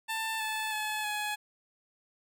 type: tone with pitch steps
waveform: 15% pulse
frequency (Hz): 889 / 872.7 / 856.7 / 841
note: A5 / A5 / A5 / G#5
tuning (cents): +18 / -14 / -46 / +22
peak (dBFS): -25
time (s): 0.08-1.36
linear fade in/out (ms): 20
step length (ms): 320
effects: none